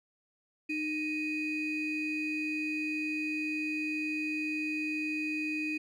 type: ring-modulated tone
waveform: triangle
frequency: 1093 Hz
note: C#6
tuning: 25 cents flat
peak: -26 dBFS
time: 0.69-5.78 s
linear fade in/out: 10 ms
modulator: 1400 Hz
effects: none